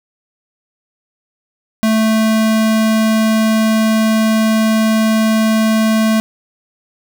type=tone; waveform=square; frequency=220 Hz; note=A3; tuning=in tune; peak=-11 dBFS; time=1.83-6.2 s; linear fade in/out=0 ms; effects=none

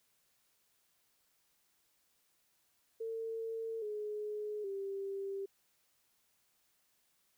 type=tone with pitch steps; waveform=sine; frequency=451.2 / 421 / 392.8 Hz; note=A4 / G#4 / G4; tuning=+44 / +24 / +4 cents; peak=-37 dBFS; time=3-5.46 s; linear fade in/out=10 ms; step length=820 ms; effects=white hiss -75 dBFS RMS until 7.37 s

